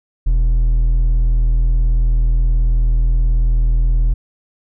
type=tone with hard clipping; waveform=sine; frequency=40.69 Hz; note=E1; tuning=22 cents flat; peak=-12 dBFS; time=0.26-4.14 s; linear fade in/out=10 ms; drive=4 dB; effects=none